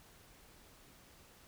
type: silence
effects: pink hiss -61 dBFS RMS until 1.47 s